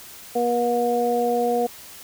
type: harmonic tone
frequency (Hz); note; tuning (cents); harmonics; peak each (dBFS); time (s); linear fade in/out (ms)
240; B3; -49; 1 / 2 / 3; -27 / -21 / -23; 0.35-1.67; 10
effects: white hiss -42 dBFS RMS until 2.03 s